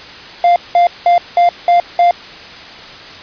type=tone bursts; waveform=triangle; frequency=698 Hz; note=F5; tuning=1 cent flat; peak=-4 dBFS; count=6; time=0.44-2.11 s; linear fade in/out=2 ms; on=120 ms; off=190 ms; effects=white hiss -32 dBFS RMS until 3.22 s + resampled to 11025 Hz